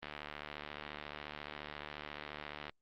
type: click train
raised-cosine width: 0.3 ms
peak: -26 dBFS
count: 199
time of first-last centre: 0.03-2.695 s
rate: 74.3 Hz
effects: low-pass 4000 Hz 12 dB/octave + Opus 24 kbps